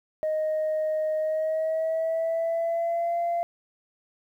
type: tone with pitch glide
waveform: sine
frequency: 622.3 to 686.5 Hz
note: D#5 to F5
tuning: 0 to -30 cents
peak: -22 dBFS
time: 0.23-3.43 s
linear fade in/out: 0 ms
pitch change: +170 cents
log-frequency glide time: 1.18-3.18 s
effects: tanh soft clip ceiling -21 dBFS + 10-bit